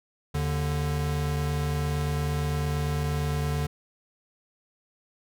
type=tone pair together; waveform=square; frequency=78.05 / 146.83 Hz; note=D#2 / D3; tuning=+6 / 0 cents; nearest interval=major seventh; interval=1094 cents; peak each=-30 / -28 dBFS; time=0.34-3.67 s; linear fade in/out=10 ms; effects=none